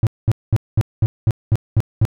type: tone bursts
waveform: triangle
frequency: 110 Hz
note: A2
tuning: in tune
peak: -8 dBFS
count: 9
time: 0.03-2.052 s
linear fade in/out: 0 ms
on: 38 ms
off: 210 ms
effects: none